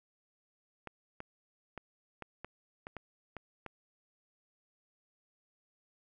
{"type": "clicks", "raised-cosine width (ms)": 0.5, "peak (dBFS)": -27, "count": 9, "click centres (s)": [0.873, 1.204, 1.777, 2.223, 2.446, 2.869, 2.967, 3.367, 3.663], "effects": []}